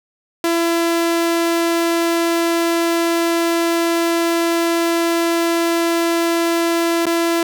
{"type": "tone with dropouts", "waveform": "sawtooth", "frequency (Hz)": 336.4, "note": "E4", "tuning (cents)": 35, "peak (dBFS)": -11, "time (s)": [0.44, 7.43], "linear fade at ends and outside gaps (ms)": 2, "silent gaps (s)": [7.056, 7.066], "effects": []}